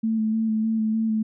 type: tone with vibrato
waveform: sine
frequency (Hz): 220.5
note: A3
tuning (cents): +4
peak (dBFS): -20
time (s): 0.03-1.23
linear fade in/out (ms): 10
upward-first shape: square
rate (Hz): 3.3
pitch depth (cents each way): 18
effects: none